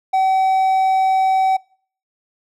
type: tone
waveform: triangle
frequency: 762 Hz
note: G5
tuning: 49 cents flat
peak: -11 dBFS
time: 0.13-1.57 s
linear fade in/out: 10 ms
effects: noise-tail reverb RT60 0.5 s tail -25 dB re dry